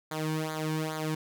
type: tone with flanger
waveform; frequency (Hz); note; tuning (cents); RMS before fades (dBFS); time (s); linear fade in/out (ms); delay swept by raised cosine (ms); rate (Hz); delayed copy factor
sawtooth; 156.5; D#3; +10; -32; 0.11-1.15; 5; 0.36 to 1.56; 2.4; -0.8
effects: none